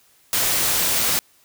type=noise; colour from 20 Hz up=white; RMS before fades=-20 dBFS; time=0.33-1.19 s; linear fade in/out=0 ms; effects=white hiss -57 dBFS RMS until 1.44 s